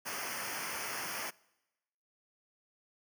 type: noise with comb filter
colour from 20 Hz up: pink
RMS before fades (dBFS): -39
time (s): 0.05-1.31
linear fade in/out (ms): 20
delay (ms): 0.26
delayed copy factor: -0.9
effects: noise-tail reverb RT60 1.0 s tail -24 dB re dry + high-pass 100 Hz 12 dB/octave